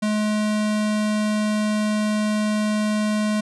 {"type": "tone", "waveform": "square", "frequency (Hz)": 212.3, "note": "G#3", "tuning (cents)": 38, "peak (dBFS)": -20, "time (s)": [0.02, 3.41], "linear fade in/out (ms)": 10, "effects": ["resampled to 24000 Hz"]}